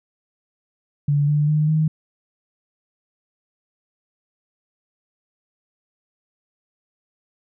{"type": "tone with pitch steps", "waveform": "sine", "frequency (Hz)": [144.5, 148.31, 152.21, 156.22], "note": ["D3", "D3", "D#3", "D#3"], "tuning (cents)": [-28, 17, -38, 7], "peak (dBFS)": -15, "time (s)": [1.08, 1.88], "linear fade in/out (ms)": 5, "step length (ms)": 200, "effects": []}